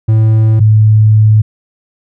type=tone pair in turn; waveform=triangle / sine; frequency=110.1 / 107.9 Hz; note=A2 / A2; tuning=+2 / -33 cents; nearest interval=unison; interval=35 cents; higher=first; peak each=-3 dBFS; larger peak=neither; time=0.08-0.6 / 0.6-1.42 s; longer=second; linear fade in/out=10 ms; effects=none